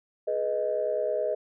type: chord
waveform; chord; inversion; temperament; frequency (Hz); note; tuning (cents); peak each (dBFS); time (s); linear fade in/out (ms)
sine; G# minor; none; equal with one note detuned; 424 / 493.9 / 622.3; G#4 / B4 / D#5; +36 / 0 / 0; -31 / -30 / -27; 0.27-1.35; 10
effects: tanh soft clip ceiling -16 dBFS